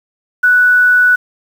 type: tone with quantisation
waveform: sine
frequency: 1480 Hz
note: F#6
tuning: in tune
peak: -6 dBFS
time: 0.43-1.16 s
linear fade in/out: 10 ms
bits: 6
effects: none